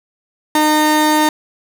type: tone pair together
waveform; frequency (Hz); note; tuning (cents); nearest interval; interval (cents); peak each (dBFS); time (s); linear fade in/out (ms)
35% pulse; 306 / 917; D#4 / A#5; -29 / -29; octave + perfect fifth; 1900; -12; 0.55-1.29; 2
effects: none